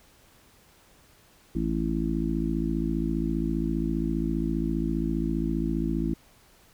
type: harmonic tone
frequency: 55 Hz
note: A1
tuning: in tune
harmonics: 1 / 3 / 4 / 5 / 6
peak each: -31 / -31 / -31 / -31 / -31 dBFS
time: 1.55-6.14 s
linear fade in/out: 5 ms
effects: pink hiss -58 dBFS RMS until 6.73 s